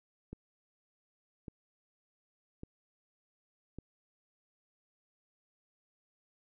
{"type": "click train", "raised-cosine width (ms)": 3, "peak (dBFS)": -30, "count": 4, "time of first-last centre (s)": [0.33, 3.786], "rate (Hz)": 0.868, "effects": []}